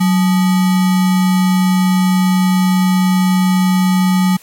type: tone with sample-and-hold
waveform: sine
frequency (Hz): 185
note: F#3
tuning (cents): 0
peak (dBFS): -9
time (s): 0-4.37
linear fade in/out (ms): 10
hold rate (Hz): 1050
effects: white hiss -43 dBFS RMS until 4.42 s + MP3 64 kbps